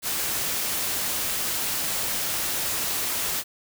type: noise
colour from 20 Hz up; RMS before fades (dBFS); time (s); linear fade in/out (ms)
white; -27; 0.02-3.44; 50
effects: none